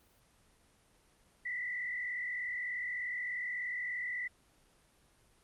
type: tone with frequency modulation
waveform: sine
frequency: 1976 Hz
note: B6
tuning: in tune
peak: -35 dBFS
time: 1.45-4.28 s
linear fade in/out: 10 ms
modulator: 43.3 Hz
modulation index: 1.2
effects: pink hiss -67 dBFS RMS until 5.43 s + Opus 24 kbps